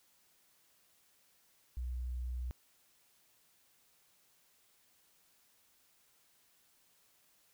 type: tone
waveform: sine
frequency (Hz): 61.8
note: B1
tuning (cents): +2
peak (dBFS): -36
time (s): 1.77-2.51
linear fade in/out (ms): 0
effects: white hiss -70 dBFS RMS until 7.53 s